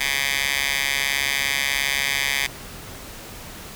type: tone with high-pass filter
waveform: 10% pulse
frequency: 138.59 Hz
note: C#3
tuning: in tune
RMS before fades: -23 dBFS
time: 0-2.47 s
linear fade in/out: 10 ms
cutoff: 2200 Hz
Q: 1.8
effects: pink hiss -38 dBFS RMS until 3.75 s